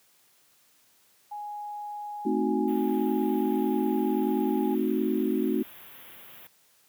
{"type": "tone", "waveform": "sine", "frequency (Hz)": 830.6, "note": "G#5", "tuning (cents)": 0, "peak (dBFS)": -34, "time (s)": [1.31, 4.75], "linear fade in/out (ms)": 10}
{"type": "chord", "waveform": "sine", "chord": "A diminished seventh", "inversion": "none", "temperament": "equal", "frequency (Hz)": [220, 261.6, 311.1, 370], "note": ["A3", "C4", "Eb4", "Gb4"], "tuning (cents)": [0, 0, 0, 0], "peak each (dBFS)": -29, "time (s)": [2.25, 5.63], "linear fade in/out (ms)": 10}
{"type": "band-stop noise", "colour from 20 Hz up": "white", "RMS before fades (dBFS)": -48, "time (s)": [2.68, 6.47], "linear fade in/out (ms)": 0, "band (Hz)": [3600, 11000], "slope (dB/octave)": 96}
{"effects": ["white hiss -63 dBFS RMS until 6.88 s", "high-pass 100 Hz 12 dB/octave"]}